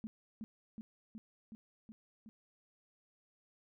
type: tone with echo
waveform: sine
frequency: 220 Hz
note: A3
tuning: in tune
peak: -39 dBFS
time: 0.04-0.07 s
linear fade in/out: 0 ms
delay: 370 ms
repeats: 6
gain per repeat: -2 dB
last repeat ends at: 2.29 s
effects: none